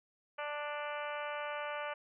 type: harmonic tone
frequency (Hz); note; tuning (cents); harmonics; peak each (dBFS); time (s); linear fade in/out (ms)
294.5; D4; +5; 2 / 3 / 4 / 5 / 6 / 7 / 8 / 9 / 10; -41 / -44 / -44 / -45 / -50 / -51 / -48 / -53 / -52; 0.38-1.94; 10
effects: none